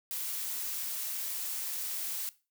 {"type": "noise", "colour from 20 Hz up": "blue", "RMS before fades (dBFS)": -36, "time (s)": [0.11, 2.29], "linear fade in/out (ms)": 0, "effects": ["noise-tail reverb RT60 0.3 s tail -18 dB re dry"]}